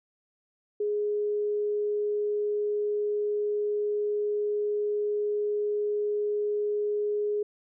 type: tone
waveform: sine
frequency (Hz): 416.4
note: G#4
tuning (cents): +5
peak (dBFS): -25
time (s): 0.8-7.43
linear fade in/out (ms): 5
effects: none